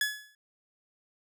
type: tone with exponential decay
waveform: sawtooth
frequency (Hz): 1700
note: G#6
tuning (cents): +40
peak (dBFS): -20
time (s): 0.01-0.35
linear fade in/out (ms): 2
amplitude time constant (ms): 73
effects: none